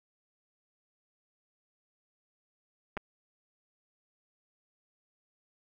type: clicks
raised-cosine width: 0.5 ms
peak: -21 dBFS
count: 2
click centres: 2.969 / 2.974 s
effects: none